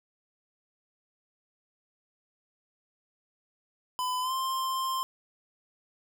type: tone with pitch glide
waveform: square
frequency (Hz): 1006 to 1050.5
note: B5 to C6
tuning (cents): +32 to +7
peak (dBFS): -29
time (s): 3.99-5.03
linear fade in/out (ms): 0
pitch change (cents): +75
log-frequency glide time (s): 4.21-4.33
effects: none